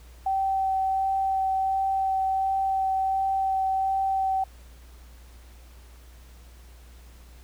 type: tone with vibrato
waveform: sine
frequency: 770 Hz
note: G5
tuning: 31 cents flat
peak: -22 dBFS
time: 0.26-4.44 s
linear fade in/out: 5 ms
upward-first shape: sine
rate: 1.4 Hz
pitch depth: 9 cents each way
effects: added 60 Hz sine -46 dBFS peak until 7.43 s + pink hiss -56 dBFS RMS until 7.43 s